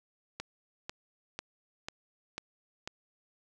click train, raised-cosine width 0.2 ms, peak -20 dBFS, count 6, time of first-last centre 0.4-2.875 s, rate 2.02 Hz, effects none

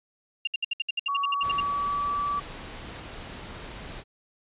sine tone bursts, 2794 Hz, F7, in tune, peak -24 dBFS, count 14, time 0.45-1.604 s, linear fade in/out 5 ms, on 23 ms, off 64 ms
sine tone with pitch glide, 1126 to 1154.3 Hz, C#6 to D6, +27 to -30 cents, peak -25 dBFS, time 1.08-2.4 s, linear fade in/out 10 ms, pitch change +43 cents, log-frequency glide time 1.18-2.17 s
pink noise, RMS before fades -40 dBFS, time 1.41-4.04 s, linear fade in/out 50 ms
effects resampled to 8000 Hz

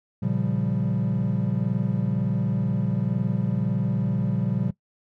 triangle chord, G half-diminished seventh, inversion first, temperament equal, 116.54 / 138.59 / 174.61 / 196 Hz, Bb2 / Db3 / F3 / G3, 0 / 0 / 0 / 0 cents, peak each -25 dBFS, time 0.22-4.71 s, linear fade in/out 10 ms, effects noise-tail reverb RT60 0.1 s tail -19 dB re dry + tanh soft clip ceiling -11 dBFS

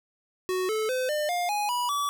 square tone with pitch steps, 370 / 435 / 511.3 / 601.1 / 706.6 / 830.6 / 976.4 / 1147.8 Hz, F#4 / A4 / C5 / D5 / F5 / G#5 / B5 / D6, 0 / -20 / -40 / +40 / +20 / 0 / -20 / -40 cents, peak -26 dBFS, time 0.49-2.09 s, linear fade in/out 0 ms, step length 200 ms, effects none

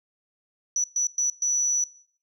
sine tone bursts at uneven times, 5920 Hz, F#8, in tune, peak -20 dBFS, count 4, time 0.76-0.84 / 0.96-1.07 / 1.18-1.3 / 1.42-1.84 s, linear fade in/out 2 ms, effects noise-tail reverb RT60 0.6 s tail -22 dB re dry + tanh soft clip ceiling -17 dBFS

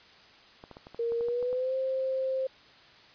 clicks, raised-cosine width 1 ms, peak -31 dBFS, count 10, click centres 0.639 / 0.713 / 0.769 / 0.869 / 0.946 / 1.121 / 1.209 / 1.285 / 1.427 / 1.529 s
sine tone with pitch glide, 466.2 to 526.3 Hz, A#4 to C5, 0 to +10 cents, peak -27 dBFS, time 0.99-2.47 s, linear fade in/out 5 ms, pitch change +210 cents, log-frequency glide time 1.18-1.75 s
effects white hiss -55 dBFS RMS until 3.14 s + resampled to 11025 Hz

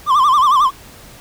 triangle tone with vibrato, 1108.7 Hz, C#6, in tune, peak -7 dBFS, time 0.06-0.71 s, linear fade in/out 50 ms, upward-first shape sine, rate 11 Hz, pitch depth 150 cents each way, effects pink hiss -40 dBFS RMS until 1.2 s

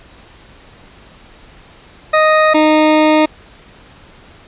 20% pulse tone pair in turn, 622.3 / 308.5 Hz, D#5 / D#4, 0 / -15 cents, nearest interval octave, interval 1215 cents, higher first, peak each -3 dBFS, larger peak neither, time 2.13-2.54 / 2.54-3.26 s, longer second, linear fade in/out 10 ms, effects pink hiss -42 dBFS RMS until 4.47 s + resampled to 8000 Hz

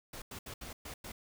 pink noise bursts at uneven times, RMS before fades -45 dBFS, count 6, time 0.13-0.22 / 0.31-0.39 / 0.46-0.54 / 0.61-0.73 / 0.85-0.94 / 1.04-1.12 s, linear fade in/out 5 ms, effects none

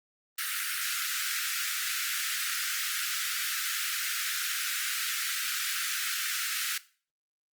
pink high-pass noise, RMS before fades -32 dBFS, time 0.38-6.78 s, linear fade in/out 5 ms, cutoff 1300 Hz, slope 96 dB/octave, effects noise-tail reverb RT60 0.4 s tail -18 dB re dry + Opus 32 kbps

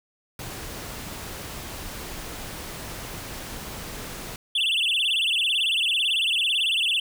pink noise, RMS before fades -36 dBFS, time 0.39-4.36 s, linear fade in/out 2 ms
triangle tone with vibrato, 3058 Hz, G7, 44 cents flat, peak -19 dBFS, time 4.55-7 s, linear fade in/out 5 ms, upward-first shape sine, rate 18 Hz, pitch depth 250 cents each way
effects none

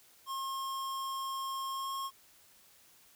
square tone with pitch glide, 1074 to 1082.1 Hz, C6 to C#6, +45 to -42 cents, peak -36 dBFS, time 0.26-2.11 s, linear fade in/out 50 ms, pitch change +13 cents, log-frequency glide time 1.71-1.94 s, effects white hiss -62 dBFS RMS until 3.15 s

